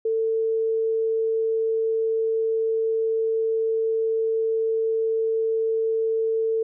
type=tone; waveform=sine; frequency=447 Hz; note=A4; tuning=27 cents sharp; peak=-20 dBFS; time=0.05-6.63 s; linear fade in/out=5 ms; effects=none

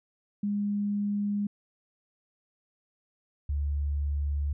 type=tone pair in turn; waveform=sine; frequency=204.5 / 72.09 Hz; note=G#3 / D2; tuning=-26 / -32 cents; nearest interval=octave + tritone; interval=1806 cents; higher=first; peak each=-26 dBFS; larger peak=neither; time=0.43-1.47 / 3.49-4.53 s; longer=neither; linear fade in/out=5 ms; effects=none

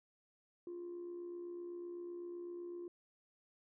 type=tone with amplitude modulation; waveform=sine; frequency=349.2 Hz; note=F4; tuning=in tune; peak=-40 dBFS; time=0.67-2.88 s; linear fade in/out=2 ms; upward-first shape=sine; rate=67.9 Hz; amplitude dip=45%; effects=tanh soft clip ceiling -40 dBFS

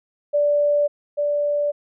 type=tone pair in turn; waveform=sine; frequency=584 / 584 Hz; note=D5 / D5; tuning=-10 / -10 cents; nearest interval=unison; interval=0 cents; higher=neither; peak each=-15 / -18 dBFS; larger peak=first; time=0.33-0.88 / 1.17-1.72 s; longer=neither; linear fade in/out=20 ms; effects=none

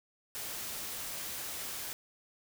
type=noise; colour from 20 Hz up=white; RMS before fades=-40 dBFS; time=0.35-1.93 s; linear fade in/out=0 ms; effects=none

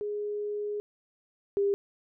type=tone pair in turn; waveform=sine; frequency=415.3 / 400.7 Hz; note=G#4 / G4; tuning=0 / +38 cents; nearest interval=minor second; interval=62 cents; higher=first; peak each=-30 / -23 dBFS; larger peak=second; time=0.01-0.8 / 1.57-1.74 s; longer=first; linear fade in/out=0 ms; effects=none

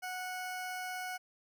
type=tone; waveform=20% pulse; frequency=736 Hz; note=F#5; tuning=9 cents flat; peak=-33 dBFS; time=0.02-1.18 s; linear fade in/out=20 ms; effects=none

